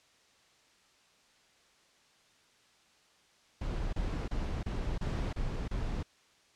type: noise bursts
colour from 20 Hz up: brown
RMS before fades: -34 dBFS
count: 7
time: 3.61-6.03 s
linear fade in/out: 5 ms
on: 320 ms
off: 30 ms
effects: white hiss -65 dBFS RMS until 6.55 s + low-pass 6000 Hz 12 dB/octave